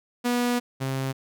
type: tone pair in turn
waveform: sawtooth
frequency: 243.2 / 133.53 Hz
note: B3 / C3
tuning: -26 / +36 cents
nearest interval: minor seventh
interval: 1038 cents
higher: first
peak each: -18 / -22 dBFS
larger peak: first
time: 0.24-0.6 / 0.8-1.13 s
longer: first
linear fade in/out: 20 ms
effects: none